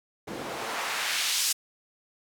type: noise with band-pass filter sweep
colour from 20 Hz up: white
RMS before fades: -30 dBFS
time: 0.27-1.53 s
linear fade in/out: 10 ms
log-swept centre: 260 to 6500 Hz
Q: 0.86
effects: none